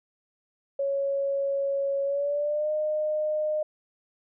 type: tone with pitch glide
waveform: sine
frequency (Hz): 554.4 to 611.6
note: C#5 to D#5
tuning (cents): 0 to -30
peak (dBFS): -24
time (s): 0.79-3.63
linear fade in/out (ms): 5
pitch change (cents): +170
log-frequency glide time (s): 2.04-2.71
effects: none